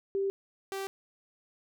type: tone pair in turn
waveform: sine / sawtooth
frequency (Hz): 392 / 389.3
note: G4 / G4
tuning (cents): 0 / -12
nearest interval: unison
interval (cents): 12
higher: first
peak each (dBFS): -27 / -30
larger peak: first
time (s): 0.15-0.3 / 0.72-0.87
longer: neither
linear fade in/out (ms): 0
effects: none